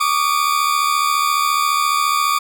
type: tone pair together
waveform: 40% pulse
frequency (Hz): 1138.5 / 1213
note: C#6 / D#6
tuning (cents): +46 / -44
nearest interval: minor second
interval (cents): 110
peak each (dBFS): -17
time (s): 0-2.39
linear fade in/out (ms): 10
effects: none